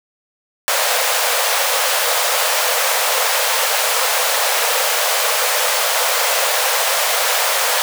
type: high-pass noise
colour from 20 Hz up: pink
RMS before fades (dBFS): -17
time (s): 0.68-7.82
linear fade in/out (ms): 0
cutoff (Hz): 470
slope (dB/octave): 96
effects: none